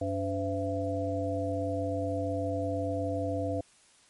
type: harmonic tone with a mistuned harmonic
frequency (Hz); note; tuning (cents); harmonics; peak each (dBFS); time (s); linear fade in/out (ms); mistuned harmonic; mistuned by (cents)
95.9; G2; -37; 1 / 3 / 5 / 7; -34 / -34 / -34 / -34; 0.01-3.61; 5; 5; +100
effects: white hiss -61 dBFS RMS until 4.09 s + MP3 48 kbps